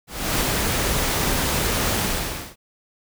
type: noise with ADSR envelope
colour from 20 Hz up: pink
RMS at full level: -20 dBFS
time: 0.07-2.56 s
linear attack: 340 ms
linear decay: 7 ms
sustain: -2 dB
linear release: 540 ms
effects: none